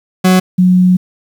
40% pulse / sine tone pair in turn, 185 / 182.35 Hz, F#3 / F#3, 0 / -25 cents, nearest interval unison, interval 25 cents, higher first, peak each -5 dBFS, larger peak neither, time 0.24-0.4 / 0.58-0.97 s, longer second, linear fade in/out 10 ms, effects 7-bit

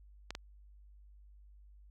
clicks, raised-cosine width 0.2 ms, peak -22 dBFS, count 2, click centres 0.306 / 0.351 s, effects added 50 Hz sine -55 dBFS peak until 1.9 s

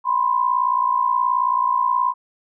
sine tone pair together, 987.8 / 1046.5 Hz, B5 / C6, 0 / 0 cents, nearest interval minor second, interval 100 cents, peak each -19 dBFS, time 0.04-2.14 s, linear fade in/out 50 ms, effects none

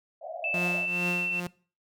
white band-pass noise, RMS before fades -39 dBFS, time 0.21-0.86 s, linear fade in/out 20 ms, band 590 to 720 Hz, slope 96 dB/octave
sine tone with pitch glide, 2637 to 2691 Hz, E7 to E7, 0 to +35 cents, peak -27 dBFS, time 0.44-1.4 s, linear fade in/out 2 ms, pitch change +35 cents, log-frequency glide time 0.7-1.06 s
sawtooth tone with tremolo, 177 Hz, F3, 23 cents sharp, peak -24 dBFS, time 0.54-1.47 s, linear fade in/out 2 ms, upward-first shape triangle, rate 2.3 Hz, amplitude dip 85%
effects noise-tail reverb RT60 0.4 s tail -22 dB re dry

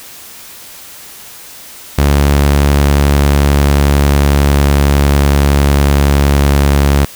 sawtooth tone with pitch glide, 71.3 to 70.6 Hz, C#2 to C#2, +49 to +32 cents, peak -3 dBFS, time 1.98-7.05 s, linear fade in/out 5 ms, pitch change -17 cents, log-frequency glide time 2.63-6.71 s, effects white hiss -33 dBFS RMS until 7.15 s

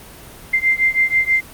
sine beating tone pair, 2087 / 2093.2 Hz, C7 / C7, -5 / 0 cents, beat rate 6.2 Hz, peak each -16 / -17 dBFS, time 0.53-1.41 s, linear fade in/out 10 ms, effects pink hiss -39 dBFS RMS until 1.53 s + Opus 32 kbps

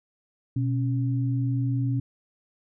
sine tone pair together, 123.47 / 275.7 Hz, B2 / C#4, 0 / -9 cents, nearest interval octave + major second, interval 1391 cents, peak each -23 / -30 dBFS, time 0.56-2 s, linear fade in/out 5 ms, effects none

